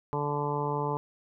harmonic tone, 145.7 Hz, D3, 13 cents flat, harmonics 1 / 2 / 3 / 4 / 5 / 6 / 7 / 8, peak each -33 / -39 / -33 / -40 / -45 / -33 / -35 / -44 dBFS, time 0.13-0.97 s, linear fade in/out 0 ms, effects none

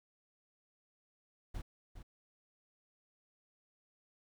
brown noise with echo, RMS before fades -41 dBFS, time 1.54-1.62 s, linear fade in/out 10 ms, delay 410 ms, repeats 1, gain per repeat -9 dB, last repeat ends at 2.03 s, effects none

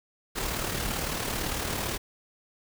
pink noise with amplitude modulation, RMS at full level -29 dBFS, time 0.35-1.98 s, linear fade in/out 20 ms, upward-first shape sine, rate 37.8 Hz, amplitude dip 45%, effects none

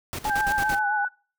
pink noise with tremolo, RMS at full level -32 dBFS, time 0.13-0.79 s, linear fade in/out 0 ms, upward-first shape square, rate 8.9 Hz, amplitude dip 80%
sine tone with vibrato, 830.6 Hz, G#5, in tune, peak -24 dBFS, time 0.25-1.05 s, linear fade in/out 2 ms, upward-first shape sine, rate 7.6 Hz, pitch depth 55 cents each way
sine tone with pitch glide, 1573 to 1486.4 Hz, G6 to F#6, +6 to +7 cents, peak -24 dBFS, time 0.29-1.09 s, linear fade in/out 20 ms, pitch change -99 cents, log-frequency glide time 0.6-0.85 s
effects noise-tail reverb RT60 0.4 s tail -25 dB re dry

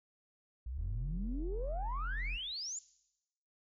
sine exponential sweep, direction up, 55.9 to 7300 Hz, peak -38 dBFS, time 0.66-2.79 s, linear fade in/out 5 ms
triangle tone, 43.78 Hz, F1, 5 cents sharp, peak -33 dBFS, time 0.75-2.39 s, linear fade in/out 50 ms
effects noise-tail reverb RT60 0.9 s tail -20 dB re dry + tanh soft clip ceiling -28 dBFS

